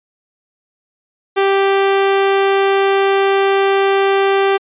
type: tone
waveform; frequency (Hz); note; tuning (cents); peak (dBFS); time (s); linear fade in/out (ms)
sawtooth; 392; G4; 0; -7; 1.36-4.58; 20
effects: resampled to 8000 Hz